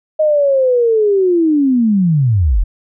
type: linear sweep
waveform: sine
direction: down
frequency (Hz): 627 to 34.65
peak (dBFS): -9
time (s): 0.19-2.64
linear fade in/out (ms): 10
effects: none